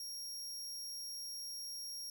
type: tone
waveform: sawtooth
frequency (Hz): 5588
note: F8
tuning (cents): 0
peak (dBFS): -40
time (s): 0-2.1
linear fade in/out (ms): 2
effects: none